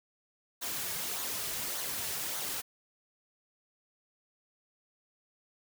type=noise with flanger; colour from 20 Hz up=white; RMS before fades=-36 dBFS; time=0.61-2.62 s; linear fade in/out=20 ms; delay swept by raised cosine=0.38 to 3.88 ms; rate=1.7 Hz; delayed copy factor=-0.5; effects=none